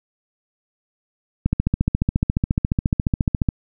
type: click train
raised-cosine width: 5 ms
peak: -5 dBFS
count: 30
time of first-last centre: 1.46-3.488 s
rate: 14.3 Hz
effects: none